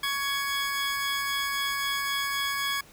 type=tone pair together; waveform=20% pulse; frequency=1116 / 1672.1 Hz; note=C#6 / G#6; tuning=+11 / +11 cents; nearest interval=perfect fifth; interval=700 cents; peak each=-25 dBFS; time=0.03-2.81 s; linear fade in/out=5 ms; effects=pink hiss -53 dBFS RMS until 2.92 s